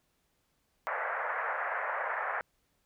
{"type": "band-pass noise", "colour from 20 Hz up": "white", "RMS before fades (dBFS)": -34, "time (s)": [0.87, 2.41], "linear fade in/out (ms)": 0, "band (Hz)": [510, 1900], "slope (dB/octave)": 48, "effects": ["pink hiss -75 dBFS RMS until 2.85 s"]}